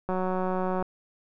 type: click train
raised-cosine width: 1 ms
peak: -16 dBFS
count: 137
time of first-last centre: 0.09-0.825 s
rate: 185 Hz
effects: none